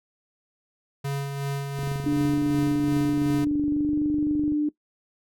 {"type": "tone with tremolo", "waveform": "square", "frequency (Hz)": 139.7, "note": "C#3", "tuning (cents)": 14, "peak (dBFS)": -26, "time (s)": [1.04, 3.45], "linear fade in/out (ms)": 10, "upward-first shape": "sine", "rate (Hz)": 2.7, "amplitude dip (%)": 40}
{"type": "click train", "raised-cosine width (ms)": 3, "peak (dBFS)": -23, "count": 66, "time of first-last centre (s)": [1.79, 4.521], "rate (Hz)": 23.8}
{"type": "tone with pitch glide", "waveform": "sine", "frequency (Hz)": [293.7, 298.1], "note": ["D4", "D4"], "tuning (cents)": [0, 26], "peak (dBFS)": -20, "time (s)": [2.06, 4.69], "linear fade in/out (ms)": 5, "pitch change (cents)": 26, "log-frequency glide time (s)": [3.72, 3.95]}
{"effects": ["noise-tail reverb RT60 0.1 s tail -19 dB re dry"]}